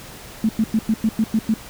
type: tone bursts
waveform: sine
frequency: 220 Hz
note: A3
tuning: in tune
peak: -14 dBFS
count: 8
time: 0.44-1.54 s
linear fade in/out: 2 ms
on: 50 ms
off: 100 ms
effects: pink hiss -39 dBFS RMS until 1.69 s